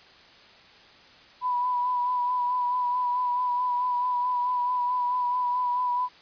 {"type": "tone with vibrato", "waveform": "sine", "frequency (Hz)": 987.8, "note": "B5", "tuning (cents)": 0, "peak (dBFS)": -23, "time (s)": [1.41, 6.09], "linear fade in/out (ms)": 50, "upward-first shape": "sine", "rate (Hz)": 4.6, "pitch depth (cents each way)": 25, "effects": ["white hiss -52 dBFS RMS until 6.21 s", "resampled to 11025 Hz"]}